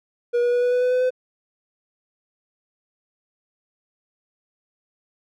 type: tone with pitch steps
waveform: triangle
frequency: 480 / 483.9 / 487.8 / 491.8 / 495.8 / 499.8 / 503.9 / 508 Hz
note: B4 / B4 / B4 / B4 / B4 / B4 / B4 / B4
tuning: -49 / -35 / -21 / -7 / +7 / +21 / +35 / +49 cents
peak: -15 dBFS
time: 0.33-1.106 s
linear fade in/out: 20 ms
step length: 97 ms
effects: none